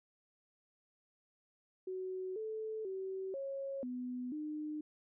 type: tone with pitch steps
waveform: sine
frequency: 373.2 / 437.1 / 381.3 / 547 / 249.3 / 303.6 Hz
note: F#4 / A4 / G4 / C#5 / B3 / D#4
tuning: +15 / -11 / -48 / -23 / +16 / -42 cents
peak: -38 dBFS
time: 1.87-4.81 s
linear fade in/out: 5 ms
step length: 490 ms
effects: none